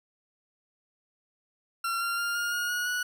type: tone with pitch steps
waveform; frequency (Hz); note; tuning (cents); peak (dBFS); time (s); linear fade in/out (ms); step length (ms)
40% pulse; 1366 / 1382.7 / 1399.5 / 1416.6 / 1433.9 / 1451.4 / 1469.1; F6 / F6 / F6 / F6 / F6 / F#6 / F#6; -39 / -18 / +3 / +24 / +45 / -34 / -13; -27; 1.84-3.03; 5; 170
effects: none